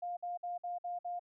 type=tone bursts; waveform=sine; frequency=705 Hz; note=F5; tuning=16 cents sharp; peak=-36 dBFS; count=6; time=0.02-1.195 s; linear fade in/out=10 ms; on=150 ms; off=55 ms; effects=none